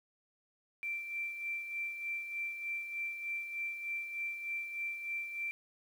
sine tone with tremolo, 2349 Hz, D7, in tune, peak -34 dBFS, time 0.83-5.51 s, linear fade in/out 0 ms, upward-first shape sine, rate 3.3 Hz, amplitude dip 55%, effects 10-bit

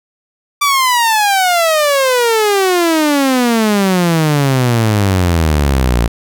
sawtooth exponential sweep, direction down, 1174.7 to 56 Hz, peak -6 dBFS, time 0.61-6.08 s, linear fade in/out 10 ms, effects none

